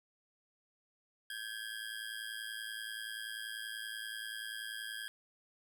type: ring-modulated tone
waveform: 25% pulse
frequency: 1625 Hz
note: G#6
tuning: 38 cents flat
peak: -34 dBFS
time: 1.3-5.08 s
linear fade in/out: 0 ms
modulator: 55.2 Hz
effects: none